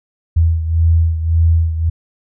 sine beating tone pair, 81.9 / 83.7 Hz, E2 / E2, -11 / +27 cents, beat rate 1.8 Hz, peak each -11 / -17 dBFS, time 0.36-1.9 s, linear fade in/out 10 ms, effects none

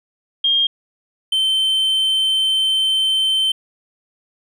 sine / triangle tone pair in turn, 3221 / 3095 Hz, G7 / G7, +46 / -23 cents, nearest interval minor second, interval 69 cents, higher first, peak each -13 dBFS, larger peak neither, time 0.44-0.67 / 1.32-3.52 s, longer second, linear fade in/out 5 ms, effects none

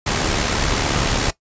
pink noise with amplitude modulation, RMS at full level -17 dBFS, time 0.06-1.31 s, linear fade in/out 10 ms, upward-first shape sine, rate 71.2 Hz, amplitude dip 50%, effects noise-tail reverb RT60 0.1 s tail -17 dB re dry + resampled to 16000 Hz

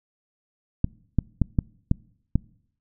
clicks, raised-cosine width 5 ms, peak -7 dBFS, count 6, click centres 0.844 / 1.187 / 1.417 / 1.588 / 1.914 / 2.356 s, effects noise-tail reverb RT60 0.7 s tail -25 dB re dry

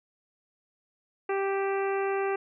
harmonic tone with a mistuned harmonic, 392 Hz, G4, in tune, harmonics 1 / 2 / 3 / 4 / 5 / 6 / 7, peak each -27 / -33 / -37 / -39 / -41 / -43 / -44 dBFS, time 1.29-2.36 s, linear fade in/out 5 ms, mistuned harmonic 7, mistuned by -24 cents, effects none

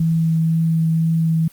sine tone with vibrato, 162.7 Hz, E3, 22 cents flat, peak -14 dBFS, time 0-1.48 s, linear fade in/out 5 ms, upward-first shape triangle, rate 2 Hz, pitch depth 11 cents each way, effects white hiss -49 dBFS RMS until 1.52 s + Opus 48 kbps

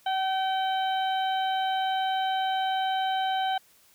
harmonic tone with a mistuned harmonic, 770 Hz, G5, 31 cents flat, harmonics 1 / 2 / 3 / 4 / 5, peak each -25 / -35 / -45 / -35 / -42 dBFS, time 0.06-3.58 s, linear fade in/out 5 ms, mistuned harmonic 1, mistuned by -20 cents, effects white hiss -60 dBFS RMS until 3.94 s

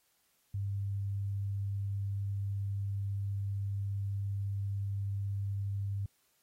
sine tone, 99.5 Hz, G2, 26 cents sharp, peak -32 dBFS, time 0.54-6.06 s, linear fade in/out 5 ms, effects white hiss -73 dBFS RMS until 6.42 s + AAC 48 kbps

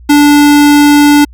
square tone, 291.6 Hz, D4, 12 cents flat, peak -3 dBFS, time 0.09-1.25 s, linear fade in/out 10 ms, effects added 60 Hz sine -31 dBFS peak until 1.33 s

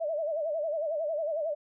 sine tone with vibrato, 622.3 Hz, D#5, in tune, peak -28 dBFS, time 0-1.55 s, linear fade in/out 20 ms, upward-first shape sine, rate 11 Hz, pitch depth 120 cents each way, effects none

